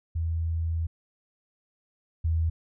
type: tone pair in turn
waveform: sine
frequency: 82.2 / 81.44 Hz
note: E2 / E2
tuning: -4 / -20 cents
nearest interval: unison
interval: 16 cents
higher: first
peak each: -25 / -22 dBFS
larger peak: second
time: 0.15-0.87 / 2.24-2.5 s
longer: first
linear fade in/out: 10 ms
effects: none